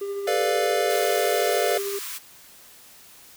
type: tone with tremolo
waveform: triangle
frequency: 399.4 Hz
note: G4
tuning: 32 cents sharp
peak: -24 dBFS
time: 0.01-1.99 s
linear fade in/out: 5 ms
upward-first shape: sine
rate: 13 Hz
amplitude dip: 30%
type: chord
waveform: square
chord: B half-diminished seventh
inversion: third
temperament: equal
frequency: 440 / 493.9 / 587.3 / 698.5 Hz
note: A4 / B4 / D5 / F5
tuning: 0 / 0 / 0 / 0 cents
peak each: -28 / -28 / -27 / -27 dBFS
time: 0.27-1.78 s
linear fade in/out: 5 ms
type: high-pass noise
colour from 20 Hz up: white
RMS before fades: -34 dBFS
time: 0.89-2.19 s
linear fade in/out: 20 ms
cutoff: 990 Hz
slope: 96 dB/octave
effects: white hiss -49 dBFS RMS until 3.36 s